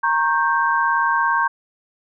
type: chord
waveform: sine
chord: G diminished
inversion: first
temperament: equal with one note detuned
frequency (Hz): 932.3 / 1089.7 / 1568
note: Bb5 / Db6 / G6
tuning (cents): 0 / -30 / 0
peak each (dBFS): -20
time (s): 0.03-1.48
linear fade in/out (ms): 10
effects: none